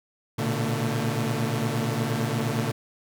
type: tone cluster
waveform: sawtooth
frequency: 114.3 / 122.9 / 145.4 / 223.4 Hz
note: A#2 / B2 / D3 / A3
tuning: -34 / -8 / -17 / +27 cents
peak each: -26 dBFS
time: 0.38-2.72 s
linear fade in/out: 10 ms
effects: none